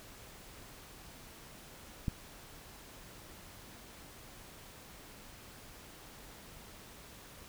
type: click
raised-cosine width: 5 ms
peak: -20 dBFS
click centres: 2.082 s
effects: pink hiss -53 dBFS RMS until 7.48 s